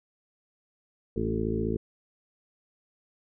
harmonic tone with a mistuned harmonic, 55 Hz, A1, in tune, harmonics 1 / 2 / 3 / 4 / 5 / 6 / 7 / 8, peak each -35 / -34 / -37 / -32 / -39 / -35 / -33 / -34 dBFS, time 1.16-1.77 s, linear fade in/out 5 ms, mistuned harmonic 5, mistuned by +22 cents, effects none

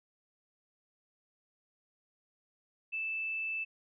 sine tone, 2637 Hz, E7, in tune, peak -33 dBFS, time 2.92-3.65 s, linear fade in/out 20 ms, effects none

